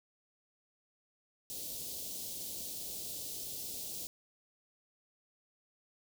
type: band-stop noise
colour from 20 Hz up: white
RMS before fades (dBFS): -42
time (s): 1.5-4.07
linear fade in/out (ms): 0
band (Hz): 610 to 3500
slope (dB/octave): 24
effects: none